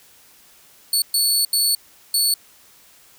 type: tone bursts at uneven times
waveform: 20% pulse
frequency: 4435 Hz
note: C#8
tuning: in tune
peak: -10 dBFS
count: 4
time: 0.93-1.02 / 1.14-1.45 / 1.53-1.75 / 2.14-2.34 s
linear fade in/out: 2 ms
effects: white hiss -51 dBFS RMS until 3.18 s